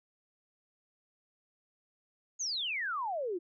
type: exponential sweep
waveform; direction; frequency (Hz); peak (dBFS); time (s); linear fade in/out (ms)
sine; down; 6800 to 329.6; -32; 2.39-3.39; 20
effects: none